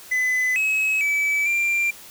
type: tone with pitch steps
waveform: triangle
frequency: 2012 / 2564 / 2299 / 2373 Hz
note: B6 / E7 / D7 / D7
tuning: +32 / -49 / -37 / +17 cents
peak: -17 dBFS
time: 0.11-1.91 s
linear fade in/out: 10 ms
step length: 450 ms
effects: white hiss -43 dBFS RMS until 2.1 s